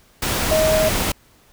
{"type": "tone in noise", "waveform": "sine", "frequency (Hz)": 629, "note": "D#5", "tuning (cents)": 19, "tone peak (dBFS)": -15, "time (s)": [0.51, 0.89], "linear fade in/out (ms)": 5, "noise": "pink", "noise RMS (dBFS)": -21, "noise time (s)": [0.22, 1.12], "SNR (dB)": 3, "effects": ["pink hiss -54 dBFS RMS until 1.52 s"]}